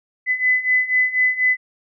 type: beating tone pair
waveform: sine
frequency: 2008 / 2012.1 Hz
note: B6 / B6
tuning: +28 / +32 cents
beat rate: 4.1 Hz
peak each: -20 / -17 dBFS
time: 0.26-1.57 s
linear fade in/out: 50 ms
effects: none